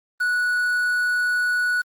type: tone with quantisation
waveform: triangle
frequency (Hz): 1471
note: F#6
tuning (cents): -11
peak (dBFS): -17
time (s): 0.2-1.82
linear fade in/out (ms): 10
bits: 7
effects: Opus 32 kbps